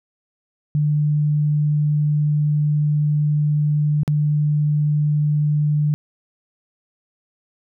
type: tone with dropouts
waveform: sine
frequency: 149.1 Hz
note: D3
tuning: 27 cents sharp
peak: -15 dBFS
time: 0.75-5.94 s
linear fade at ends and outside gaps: 0 ms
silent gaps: 4.033-4.078 s
effects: none